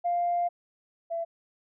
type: tone pair in turn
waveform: sine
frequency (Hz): 698.5 / 670.8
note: F5 / E5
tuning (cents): 0 / +30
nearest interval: minor second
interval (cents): 70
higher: first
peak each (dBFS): -23 / -28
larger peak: first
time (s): 0.04-0.49 / 1.1-1.25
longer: first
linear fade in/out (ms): 20
effects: tanh soft clip ceiling -19 dBFS